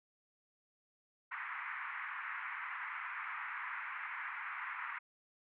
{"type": "band-pass noise", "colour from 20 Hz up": "white", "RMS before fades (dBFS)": -43, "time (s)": [1.31, 4.99], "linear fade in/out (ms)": 10, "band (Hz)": [960, 2200], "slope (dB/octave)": 48, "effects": []}